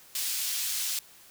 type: high-pass noise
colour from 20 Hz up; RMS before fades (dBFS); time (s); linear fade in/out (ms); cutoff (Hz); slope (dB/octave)
pink; -31; 0.15-0.99; 2; 4000; 12
effects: white hiss -54 dBFS RMS until 1.3 s